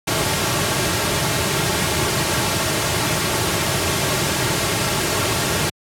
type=noise with comb filter; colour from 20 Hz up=pink; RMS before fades=-19 dBFS; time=0.07-5.7 s; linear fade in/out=10 ms; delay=4 ms; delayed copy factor=-0.5; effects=high-pass 100 Hz 12 dB/octave + low-pass 12000 Hz 12 dB/octave